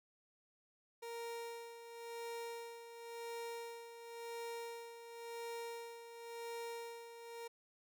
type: tone with tremolo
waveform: 30% pulse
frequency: 466.2 Hz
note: A#4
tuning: in tune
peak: -40 dBFS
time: 1.02-7.48 s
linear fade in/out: 10 ms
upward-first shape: sine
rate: 0.94 Hz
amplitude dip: 65%
effects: none